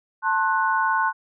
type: chord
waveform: sine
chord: F# diminished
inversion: first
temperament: just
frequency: 888 / 1065.6 / 1480 Hz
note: A5 / C6 / F#6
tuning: +16 / +31 / 0 cents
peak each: -23 dBFS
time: 0.22-1.13 s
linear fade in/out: 50 ms
effects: none